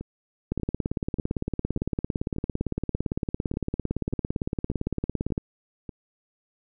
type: two click trains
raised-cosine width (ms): 3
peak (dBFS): -13 / -22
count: 87 / 11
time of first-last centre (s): 0.52-5.379 / 0.01-5.892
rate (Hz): 17.7 / 1.7
effects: none